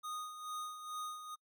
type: tone with tremolo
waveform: square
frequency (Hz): 1238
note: D#6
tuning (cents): -9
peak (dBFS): -40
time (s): 0.03-1.36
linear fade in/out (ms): 20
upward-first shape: sine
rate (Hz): 2.3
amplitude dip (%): 60
effects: noise-tail reverb RT60 0.1 s tail -25 dB re dry